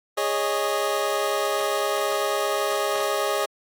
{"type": "chord", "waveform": "25% pulse", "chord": "Ab suspended fourth", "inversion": "none", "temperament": "equal with one note detuned", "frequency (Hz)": [411.5, 554.4, 622.3], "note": ["Ab4", "Db5", "Eb5"], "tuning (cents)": [-16, 0, 0], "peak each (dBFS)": -23, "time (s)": [0.17, 3.46], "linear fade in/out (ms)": 10, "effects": ["AAC 64 kbps"]}